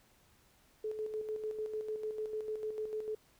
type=tone with tremolo; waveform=sine; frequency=431.5 Hz; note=A4; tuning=34 cents flat; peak=-34 dBFS; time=0.84-3.15 s; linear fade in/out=5 ms; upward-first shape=square; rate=6.7 Hz; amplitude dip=50%; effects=pink hiss -67 dBFS RMS until 3.39 s